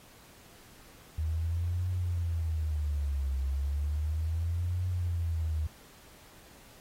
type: tone with vibrato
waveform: sine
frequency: 77.78 Hz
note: D#2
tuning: in tune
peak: -28 dBFS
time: 1.18-5.67 s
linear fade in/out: 5 ms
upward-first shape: triangle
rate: 0.34 Hz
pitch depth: 280 cents each way
effects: pink hiss -56 dBFS RMS until 6.8 s + AAC 48 kbps